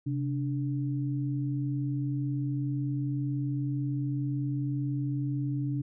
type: tone pair together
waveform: sine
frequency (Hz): 133.54 / 291.6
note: C3 / D4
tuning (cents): +36 / -12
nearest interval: octave + major second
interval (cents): 1352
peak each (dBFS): -29 / -33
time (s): 0.06-5.82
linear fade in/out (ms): 10
effects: none